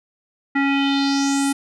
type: tone with low-pass filter sweep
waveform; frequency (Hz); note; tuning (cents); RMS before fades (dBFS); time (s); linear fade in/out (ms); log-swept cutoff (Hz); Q
square; 277.2; C#4; 0; -19; 0.55-1.53; 10; 1900 to 10000; 4.1
effects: none